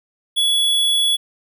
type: tone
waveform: square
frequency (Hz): 3387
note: G#7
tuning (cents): +33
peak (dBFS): -15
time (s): 0.36-1.17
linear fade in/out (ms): 20
effects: none